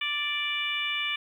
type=harmonic tone; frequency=587.3 Hz; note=D5; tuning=in tune; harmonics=2 / 3 / 4 / 5 / 6; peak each=-38 / -37 / -30 / -32 / -36 dBFS; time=0.01-1.16 s; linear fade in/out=5 ms; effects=10-bit